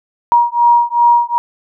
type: beating tone pair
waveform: sine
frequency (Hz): 949 / 951.6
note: A#5 / A#5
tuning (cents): +31 / +35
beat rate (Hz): 2.6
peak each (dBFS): -11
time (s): 0.32-1.38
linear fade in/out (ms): 0
effects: none